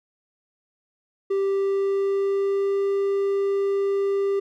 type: tone with pitch glide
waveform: triangle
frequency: 392 to 396.1 Hz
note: G4 to G4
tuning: 0 to +18 cents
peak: -18 dBFS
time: 1.3-4.4 s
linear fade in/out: 10 ms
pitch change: +18 cents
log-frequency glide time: 1.4-2.82 s
effects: none